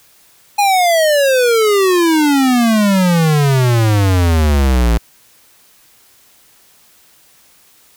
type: exponential sweep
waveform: square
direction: down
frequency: 832 to 55 Hz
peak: -10 dBFS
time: 0.58-4.98 s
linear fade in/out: 10 ms
effects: white hiss -49 dBFS RMS until 7.96 s